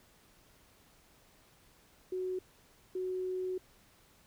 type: tone bursts at uneven times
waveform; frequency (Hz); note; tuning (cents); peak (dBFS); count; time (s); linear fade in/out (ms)
sine; 370; F#4; 0; -33; 2; 2.12-2.39 / 2.95-3.58; 5
effects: pink hiss -64 dBFS RMS until 4.26 s